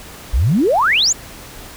sine exponential sweep, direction up, 50 to 7490 Hz, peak -11 dBFS, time 0.33-1.13 s, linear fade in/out 10 ms, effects pink hiss -36 dBFS RMS until 1.76 s

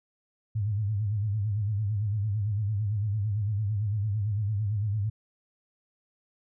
sine tone with vibrato, 104.2 Hz, G#2, 6 cents sharp, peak -25 dBFS, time 0.55-5.1 s, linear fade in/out 10 ms, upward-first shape sine, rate 8.9 Hz, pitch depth 110 cents each way, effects none

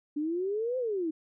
sine exponential two-way sweep, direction up then down, 288.3 to 522 to 305.5 Hz, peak -28 dBFS, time 0.16-1.11 s, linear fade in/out 10 ms, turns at 0.78 s, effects none

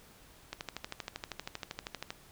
click train, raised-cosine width 0.2 ms, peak -20 dBFS, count 21, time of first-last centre 0.53-2.105 s, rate 12.7 Hz, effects pink hiss -58 dBFS RMS until 2.31 s

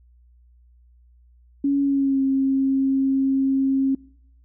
sine tone with pitch glide, 280 to 269.1 Hz, C#4 to C4, +18 to +49 cents, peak -17 dBFS, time 1.64-3.95 s, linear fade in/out 5 ms, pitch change -69 cents, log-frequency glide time 1.82-2.22 s, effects noise-tail reverb RT60 0.7 s tail -25 dB re dry + added 60 Hz sine -51 dBFS peak until 4.44 s

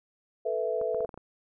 sine chord, A suspended second, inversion none, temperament equal, 440 / 493.9 / 659.3 Hz, A4 / B4 / E5, 0 / 0 / 0 cents, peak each -31 dBFS, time 0.45-1.06 s, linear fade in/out 10 ms
clicks, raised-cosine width 1 ms, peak -29 dBFS, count 7, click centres 0.814 / 0.946 / 1.006 / 1.048 / 1.092 / 1.142 / 1.176 s
effects none

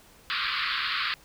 pink band-pass noise, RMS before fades -29 dBFS, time 0.3-1.14 s, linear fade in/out 0 ms, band 1100 to 4700 Hz, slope 96 dB/octave, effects pink hiss -55 dBFS RMS until 1.24 s

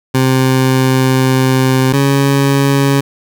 20% pulse tone pair in turn, 130.81 / 138.67 Hz, C3 / C#3, 0 / +1 cents, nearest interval minor second, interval 101 cents, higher second, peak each -4 dBFS, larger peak neither, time 0.14-1.93 / 1.93-3.01 s, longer first, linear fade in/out 10 ms, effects none

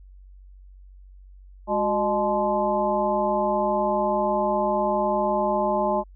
sine tone cluster, 207.4 / 366.1 / 611 / 859 / 1039 Hz, G#3 / F#4 / D#5 / A5 / C6, -2 / -18 / -32 / -42 / -12 cents, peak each -29 / -29 / -24 / -25 / -29 dBFS, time 1.67-6.04 s, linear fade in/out 50 ms, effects added 47 Hz sine -44 dBFS peak until 6.15 s

